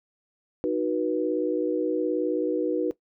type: chord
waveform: sine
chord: B major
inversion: first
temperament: equal with one note detuned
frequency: 311.1 / 370 / 486.2 Hz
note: D#4 / F#4 / B4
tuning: 0 / 0 / -27 cents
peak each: -27 dBFS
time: 0.64-2.91 s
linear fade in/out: 0 ms
effects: noise-tail reverb RT60 0.1 s tail -17 dB re dry